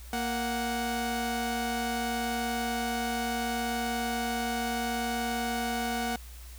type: tone pair together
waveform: sawtooth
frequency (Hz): 233.1 / 740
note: A#3 / F#5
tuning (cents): 0 / 0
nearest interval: octave + minor sixth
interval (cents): 2000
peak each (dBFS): -28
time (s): 0.13-6.16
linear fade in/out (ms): 2
effects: added 60 Hz sine -43 dBFS peak until 6.58 s + white hiss -52 dBFS RMS until 6.58 s